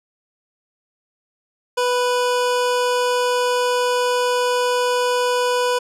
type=tone; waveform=25% pulse; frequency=493.9 Hz; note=B4; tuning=in tune; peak=-13 dBFS; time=1.77-5.79 s; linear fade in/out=10 ms; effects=low-pass 10000 Hz 12 dB/octave